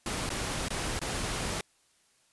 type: noise with dropouts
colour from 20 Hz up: pink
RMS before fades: -33 dBFS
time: 0.06-1.61 s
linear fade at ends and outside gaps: 2 ms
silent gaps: 0.292-0.302 / 0.685-0.704 / 0.992-1.015 s
effects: white hiss -67 dBFS RMS until 2.32 s + resampled to 24000 Hz